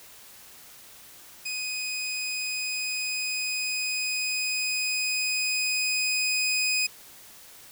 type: tone with level ramp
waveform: 20% pulse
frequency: 2500 Hz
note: D#7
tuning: 8 cents sharp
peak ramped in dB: -25 to -18 dBFS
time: 1.45-6.87 s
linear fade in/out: 10 ms
effects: white hiss -49 dBFS RMS until 7.71 s